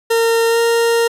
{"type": "tone with pitch glide", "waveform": "40% pulse", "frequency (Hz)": [458.5, 464.1], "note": ["A#4", "A#4"], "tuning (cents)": [-29, -8], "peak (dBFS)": -11, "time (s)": [0.1, 1.08], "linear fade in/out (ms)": 10, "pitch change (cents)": 21, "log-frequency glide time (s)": [0.48, 0.59], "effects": ["resampled to 32000 Hz"]}